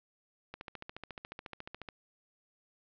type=click train; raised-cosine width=0.3 ms; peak=-26 dBFS; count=20; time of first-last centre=0.54-1.888 s; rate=14.1 Hz; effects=low-pass 4000 Hz 12 dB/octave